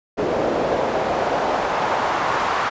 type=noise with band-pass filter sweep; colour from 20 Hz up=pink; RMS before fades=-21 dBFS; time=0.17-2.7 s; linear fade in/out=20 ms; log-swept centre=480 to 1100 Hz; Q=1.8; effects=resampled to 16000 Hz